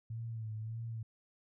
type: tone with vibrato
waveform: sine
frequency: 111.8 Hz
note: A2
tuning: 28 cents sharp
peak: -38 dBFS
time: 0.1-1.03 s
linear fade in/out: 5 ms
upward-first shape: sine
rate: 1.7 Hz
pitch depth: 54 cents each way
effects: none